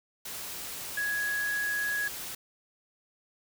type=tone in noise; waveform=sine; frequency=1668 Hz; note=G#6; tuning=7 cents sharp; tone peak=-28 dBFS; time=0.97-2.08 s; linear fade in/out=5 ms; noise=white; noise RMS=-39 dBFS; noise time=0.25-2.35 s; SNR=+8 dB; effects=none